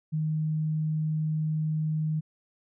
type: tone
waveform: sine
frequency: 155.56 Hz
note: D#3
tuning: in tune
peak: -25 dBFS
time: 0.12-2.21 s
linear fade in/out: 20 ms
effects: none